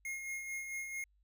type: tone with tremolo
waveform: square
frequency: 2147 Hz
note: C7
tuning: 44 cents sharp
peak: -38 dBFS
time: 0.05-1.04 s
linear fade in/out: 2 ms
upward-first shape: sine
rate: 4.5 Hz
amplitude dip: 45%
effects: added 50 Hz sine -68 dBFS peak until 1.23 s